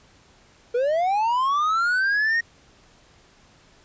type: linear sweep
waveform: triangle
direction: up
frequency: 465.6 to 1879 Hz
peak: -17 dBFS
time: 0.74-2.41 s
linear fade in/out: 10 ms
effects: pink hiss -55 dBFS RMS until 3.84 s + resampled to 16000 Hz